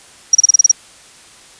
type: tone bursts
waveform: sine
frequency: 5690 Hz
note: F8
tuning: 31 cents sharp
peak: -3 dBFS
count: 8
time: 0.33-0.715 s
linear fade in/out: 5 ms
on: 21 ms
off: 31 ms
effects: white hiss -42 dBFS RMS until 1.59 s + resampled to 22050 Hz